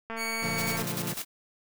click train, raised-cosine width 0.5 ms, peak -22 dBFS, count 165, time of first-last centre 0.1-0.826 s, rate 226 Hz
sawtooth tone, 2243 Hz, C#7, 20 cents sharp, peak -28 dBFS, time 0.16-0.79 s, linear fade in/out 50 ms
sawtooth chord, Bb major seventh, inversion none, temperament equal with one note detuned, 116.54 / 143.73 / 174.61 / 220 Hz, Bb2 / D3 / F3 / A3, 0 / -37 / 0 / 0 cents, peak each -36 / -34 / -31 / -36 dBFS, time 0.42-1.14 s, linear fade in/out 10 ms
white noise with tremolo, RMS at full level -34 dBFS, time 0.57-1.25 s, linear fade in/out 20 ms, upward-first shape square, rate 10 Hz, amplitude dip 65%
effects none

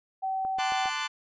sine tone, 765 Hz, G5, 42 cents flat, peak -27 dBFS, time 0.22-0.9 s, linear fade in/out 20 ms
click train, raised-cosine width 1 ms, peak -28 dBFS, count 4, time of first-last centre 0.45-0.857 s, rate 7.37 Hz
20% pulse chord, D dominant seventh, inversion second, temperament equal with one note detuned, 880 / 1035.1 / 1174.7 / 1480 Hz, A5 / C6 / D6 / F#6, 0 / -19 / 0 / 0 cents, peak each -30 dBFS, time 0.58-1.08 s, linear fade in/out 20 ms
effects resampled to 16000 Hz

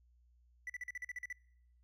triangle tone bursts, 1975.5 Hz, B6, in tune, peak -38 dBFS, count 10, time 0.67-1.327 s, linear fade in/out 2 ms, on 27 ms, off 43 ms, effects noise-tail reverb RT60 0.8 s tail -25 dB re dry + added 60 Hz sine -65 dBFS peak until 1.83 s

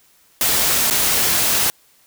white noise with dropouts, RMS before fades -17 dBFS, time 0.41-1.7 s, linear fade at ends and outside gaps 0 ms, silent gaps 0.9-0.909 s, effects white hiss -55 dBFS RMS until 2.06 s

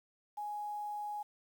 sine tone with quantisation, 833 Hz, G#5, 5 cents sharp, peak -37 dBFS, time 0.37-1.23 s, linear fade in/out 10 ms, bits 10, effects none

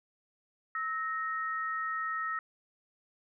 sine tone pair together, 1300 / 1860.9 Hz, E6 / A#6, -24 / -3 cents, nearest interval tritone, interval 621 cents, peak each -33 / -36 dBFS, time 0.75-2.39 s, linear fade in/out 2 ms, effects none

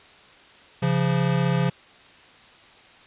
square tone pair together, 136.83 / 172.4 Hz, C#3 / F3, -22 / -22 cents, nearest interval major third, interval 400 cents, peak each -23 dBFS, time 0.82-1.7 s, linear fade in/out 10 ms, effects white hiss -50 dBFS RMS until 3.06 s + resampled to 8000 Hz

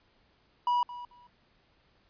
triangle tone with echo, 973 Hz, B5, 26 cents flat, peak -22 dBFS, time 0.67-0.83 s, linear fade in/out 2 ms, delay 220 ms, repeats 2, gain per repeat -15 dB, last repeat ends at 1.27 s, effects pink hiss -67 dBFS RMS until 2.09 s + resampled to 11025 Hz

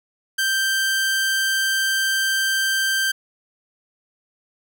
sawtooth tone, 1568 Hz, G6, in tune, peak -15 dBFS, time 0.38-3.12 s, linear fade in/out 10 ms, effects none

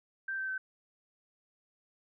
sine tone with pitch steps, 1568 / 1550.9 / 1534 Hz, G6 / G6 / G6, 0 / -19 / -38 cents, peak -33 dBFS, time 0.28-0.58 s, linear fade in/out 5 ms, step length 100 ms, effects none

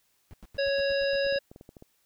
brown noise bursts, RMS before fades -45 dBFS, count 9, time 0.31-1.273 s, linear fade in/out 0 ms, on 27 ms, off 90 ms
harmonic tone, 554.4 Hz, C#5, in tune, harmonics 1 / 3 / 5 / 7 / 9, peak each -25 / -33 / -37 / -39 / -37 dBFS, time 0.58-1.39 s, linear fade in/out 10 ms
clicks, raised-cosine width 2 ms, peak -33 dBFS, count 9, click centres 1.266 / 1.325 / 1.36 / 1.515 / 1.561 / 1.611 / 1.691 / 1.768 / 1.824 s
effects white hiss -70 dBFS RMS until 2.05 s

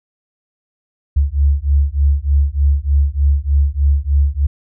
sine beating tone pair, 69.3 / 72.6 Hz, C#2 / D2, 0 / -19 cents, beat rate 3.3 Hz, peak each -14 dBFS, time 1.16-4.47 s, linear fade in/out 10 ms, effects none

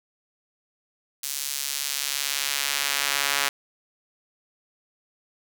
sawtooth tone with high-pass filter sweep, 141 Hz, C#3, 30 cents sharp, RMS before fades -27 dBFS, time 1.23-3.49 s, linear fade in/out 5 ms, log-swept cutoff 6100 to 1500 Hz, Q 0.7, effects none

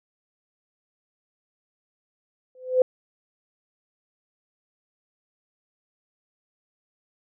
sine tone with exponential growth, 510 Hz, C5, 44 cents flat, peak -11 dBFS, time 2.55-2.82 s, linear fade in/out 2 ms, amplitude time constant 58 ms, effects none

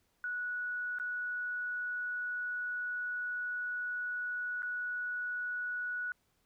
sine tone with dropouts, 1469 Hz, F#6, 13 cents flat, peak -34 dBFS, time 0.24-6.12 s, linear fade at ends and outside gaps 1 ms, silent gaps 0.986-0.998 / 4.622-4.63 s, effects pink hiss -75 dBFS RMS until 6.45 s

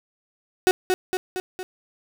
35% pulse tone with echo, 370 Hz, F#4, in tune, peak -12 dBFS, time 0.67-0.71 s, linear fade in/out 0 ms, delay 230 ms, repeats 4, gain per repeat -4 dB, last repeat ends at 1.63 s, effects none

